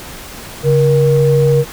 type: tone pair together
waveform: sine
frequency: 140.47 / 472.9 Hz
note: C#3 / A#4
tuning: +23 / +25 cents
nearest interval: octave + major sixth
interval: 2102 cents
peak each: -10 dBFS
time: 0.63-1.65 s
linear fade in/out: 50 ms
effects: tanh soft clip ceiling 0 dBFS + pink hiss -31 dBFS RMS until 1.72 s